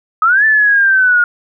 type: linear two-way sweep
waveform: sine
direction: up then down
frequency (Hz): 1245 to 1768 to 1420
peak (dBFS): -7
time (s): 0.22-1.24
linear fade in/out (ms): 2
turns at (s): 0.45
effects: none